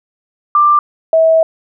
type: tone pair in turn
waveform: sine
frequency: 1184 / 647.1 Hz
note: D6 / E5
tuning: +14 / -32 cents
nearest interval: minor seventh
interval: 1046 cents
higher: first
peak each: -6 dBFS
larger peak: neither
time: 0.55-0.79 / 1.13-1.43 s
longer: second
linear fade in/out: 2 ms
effects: none